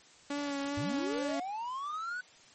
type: tone with vibrato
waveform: sawtooth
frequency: 283.5 Hz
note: C#4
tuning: 39 cents sharp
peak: -29 dBFS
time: 0.3-1.4 s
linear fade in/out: 5 ms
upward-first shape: sine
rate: 2.5 Hz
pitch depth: 29 cents each way
type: linear sweep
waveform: triangle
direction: up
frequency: 87.7 to 1505 Hz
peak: -33 dBFS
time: 0.77-2.21 s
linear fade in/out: 5 ms
effects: white hiss -58 dBFS RMS until 2.54 s + MP3 32 kbps